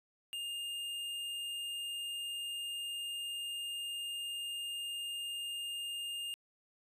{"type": "tone with hard clipping", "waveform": "sine", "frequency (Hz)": 2819, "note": "F7", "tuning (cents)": 16, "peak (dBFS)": -39, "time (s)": [0.33, 6.34], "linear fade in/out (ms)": 0, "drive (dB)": 14, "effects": ["resampled to 32000 Hz"]}